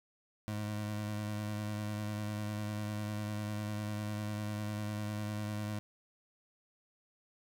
25% pulse tone with vibrato, 105.4 Hz, G#2, 26 cents sharp, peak -32 dBFS, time 0.48-5.79 s, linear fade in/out 0 ms, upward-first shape square, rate 10 Hz, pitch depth 17 cents each way, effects none

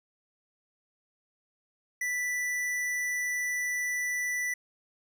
sine tone with hard clipping, 1975.5 Hz, B6, in tune, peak -30 dBFS, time 2.01-4.54 s, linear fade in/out 5 ms, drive 14 dB, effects none

